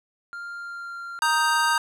triangle tone with pitch glide, 1396.9 to 1385.6 Hz, F6 to F6, 0 to -14 cents, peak -31 dBFS, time 0.33-1.19 s, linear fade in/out 0 ms, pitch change -14 cents, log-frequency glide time 0.56-0.96 s
square chord, Eb major, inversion second, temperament equal with one note detuned, 935.6 / 1244.5 / 1568 Hz, Bb5 / Eb6 / G6, +6 / 0 / 0 cents, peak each -24 / -26 / -24 dBFS, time 1.22-1.78 s, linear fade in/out 2 ms
effects low-pass 12000 Hz 12 dB/octave

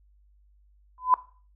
sine tone with exponential growth, 1008 Hz, B5, 35 cents sharp, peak -12 dBFS, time 0.98-1.14 s, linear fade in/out 1 ms, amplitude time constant 34 ms, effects noise-tail reverb RT60 0.4 s tail -18 dB re dry + added 50 Hz sine -57 dBFS peak until 1.55 s

